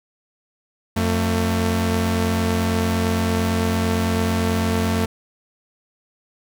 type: tone pair together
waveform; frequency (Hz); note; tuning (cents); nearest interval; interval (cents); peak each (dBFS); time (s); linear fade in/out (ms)
sawtooth; 88.93 / 224.1; F2 / A3; +32 / +32; octave + major third; 1600; -17; 0.96-5.06; 10
effects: none